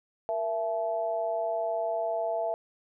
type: tone with amplitude modulation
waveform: sine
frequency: 666 Hz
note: E5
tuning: 18 cents sharp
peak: -23 dBFS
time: 0.29-2.54 s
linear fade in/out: 0 ms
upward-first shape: sine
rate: 198 Hz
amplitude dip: 85%
effects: none